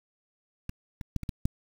clicks, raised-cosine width 5 ms, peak -23 / -26 / -16 / -24 / -19 / -13 dBFS, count 6, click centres 0.694 / 1.012 / 1.163 / 1.233 / 1.292 / 1.455 s, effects 7-bit

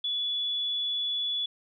sine tone, 3424 Hz, A7, 48 cents flat, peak -27 dBFS, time 0.04-1.46 s, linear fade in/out 5 ms, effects none

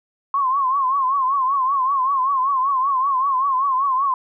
sine tone with vibrato, 1073 Hz, C6, 43 cents sharp, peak -16 dBFS, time 0.34-4.14 s, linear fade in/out 2 ms, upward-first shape triangle, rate 5.2 Hz, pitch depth 120 cents each way, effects none

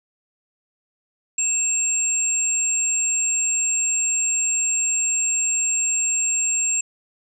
sine tone pair together, 2637 / 7451 Hz, E7 / A#8, 0 / -2 cents, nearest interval octave + tritone, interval 1798 cents, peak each -28 / -19 dBFS, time 1.38-6.81 s, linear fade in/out 5 ms, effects none

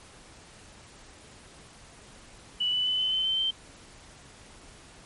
sine tone with pitch steps, 2960 / 2986 / 3012 / 3038 / 3064 / 3091 / 3118 Hz, F#7 / F#7 / F#7 / F#7 / G7 / G7 / G7, 0 / +15 / +30 / +45 / -40 / -25 / -10 cents, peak -24 dBFS, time 2.6-3.51 s, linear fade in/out 10 ms, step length 130 ms, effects pink hiss -51 dBFS RMS until 5.05 s + MP3 48 kbps

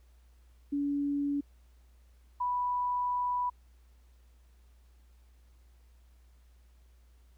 sine tone pair in turn, 285.1 / 985.9 Hz, C#4 / B5, +49 / -3 cents, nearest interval octave + major sixth, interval 2148 cents, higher second, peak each -28 dBFS, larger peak neither, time 0.72-1.41 / 2.4-3.5 s, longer second, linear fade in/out 10 ms, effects added 60 Hz sine -57 dBFS peak until 7.37 s + pink hiss -72 dBFS RMS until 7.37 s

